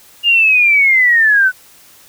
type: linear sweep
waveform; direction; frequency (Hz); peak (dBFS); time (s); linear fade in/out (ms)
sine; down; 2848 to 1480; -7; 0.23-1.52; 50
effects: white hiss -44 dBFS RMS until 2.08 s